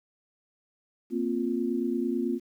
sine chord, Bb suspended second, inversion none, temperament just, 233.1 / 262.2 / 349.6 Hz, Bb3 / C4 / F4, 0 / +4 / +2 cents, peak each -30 dBFS, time 1.1-2.4 s, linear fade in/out 50 ms, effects 10-bit

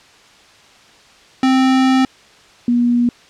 square / sine tone pair in turn, 261.6 / 240.6 Hz, C4 / B3, 0 / -45 cents, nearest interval minor second, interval 145 cents, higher first, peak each -11 dBFS, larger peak neither, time 1.43-2.05 / 2.68-3.09 s, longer first, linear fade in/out 2 ms, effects white hiss -46 dBFS RMS until 3.29 s + low-pass 5000 Hz 12 dB/octave

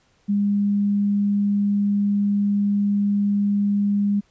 sine tone, 202.9 Hz, G#3, 40 cents flat, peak -17 dBFS, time 0.28-4.21 s, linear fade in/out 20 ms, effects pink hiss -62 dBFS RMS until 4.3 s + resampled to 16000 Hz

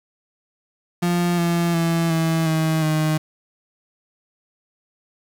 35% pulse tone with pitch steps, 174.61 / 170.62 / 166.72 / 162.92 / 159.2 / 155.56 Hz, F3 / F3 / E3 / E3 / D#3 / D#3, 0 / -40 / +20 / -20 / +40 / 0 cents, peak -16 dBFS, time 1.02-3.18 s, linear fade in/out 10 ms, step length 360 ms, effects 7-bit

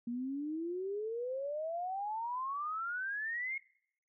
sine exponential sweep, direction up, 233.1 to 2182 Hz, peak -35 dBFS, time 0.07-3.58 s, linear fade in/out 5 ms, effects noise-tail reverb RT60 0.7 s tail -23 dB re dry

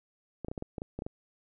clicks, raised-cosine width 2 ms, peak -23 dBFS, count 10, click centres 0.447 / 0.484 / 0.515 / 0.578 / 0.624 / 0.782 / 0.819 / 0.99 / 1.021 / 1.065 s, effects none

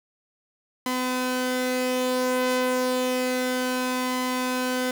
sawtooth tone pair together, 253.5 / 506.7 Hz, B3 / B4, +45 / +44 cents, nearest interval octave, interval 1199 cents, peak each -22 dBFS, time 0.86-4.91 s, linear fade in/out 2 ms, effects none

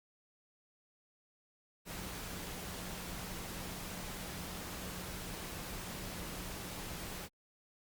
sine tone in noise, 181.2 Hz, F#3, 36 cents flat, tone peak -51 dBFS, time 1.85-7.29 s, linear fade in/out 50 ms, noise pink, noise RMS -44 dBFS, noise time 1.85-7.29 s, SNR -10 dB, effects Opus 48 kbps

